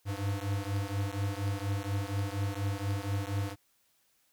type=beating tone pair; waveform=square; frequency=98 / 102.2 Hz; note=G2 / G#2; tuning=0 / -27 cents; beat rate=4.2 Hz; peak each=-34 / -35 dBFS; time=0.05-3.56 s; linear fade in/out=50 ms; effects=white hiss -71 dBFS RMS until 4.32 s